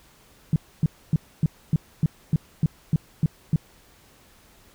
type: tone bursts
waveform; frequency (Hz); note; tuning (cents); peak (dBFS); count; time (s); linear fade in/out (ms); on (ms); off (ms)
sine; 155.5; D#3; -1; -15; 11; 0.53-3.56; 2; 30; 270
effects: pink hiss -55 dBFS RMS until 4.74 s